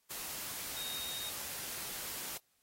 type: tone in noise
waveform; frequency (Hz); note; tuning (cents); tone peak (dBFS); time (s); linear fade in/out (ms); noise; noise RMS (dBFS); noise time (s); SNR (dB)
sine; 3729; A#7; 0; -41; 0.76-1.3; 10; white; -42; 0.1-2.38; -2
effects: white hiss -75 dBFS RMS until 2.62 s + AAC 48 kbps